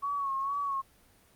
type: tone with vibrato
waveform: sine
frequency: 1108.7 Hz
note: C#6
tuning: in tune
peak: -29 dBFS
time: 0.02-0.82 s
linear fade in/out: 20 ms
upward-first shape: sine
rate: 2.2 Hz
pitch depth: 51 cents each way
effects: pink hiss -62 dBFS RMS until 1.35 s + Opus 32 kbps